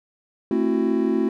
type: chord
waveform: triangle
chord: F# half-diminished seventh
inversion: first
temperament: just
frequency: 222 / 266.4 / 333 / 370 Hz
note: A3 / C4 / E4 / F#4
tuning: +16 / +31 / +18 / 0 cents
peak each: -22 dBFS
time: 0.51-1.29 s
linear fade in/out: 2 ms
effects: none